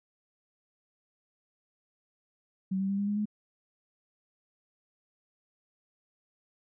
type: tone with pitch steps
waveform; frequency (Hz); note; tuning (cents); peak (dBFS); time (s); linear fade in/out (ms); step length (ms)
sine; 190 / 193.88 / 197.84 / 201.9 / 206 / 210.2; F#3 / G3 / G3 / G#3 / G#3 / G#3; +46 / -19 / +16 / -49 / -14 / +21; -27; 2.71-3.256; 10; 91
effects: none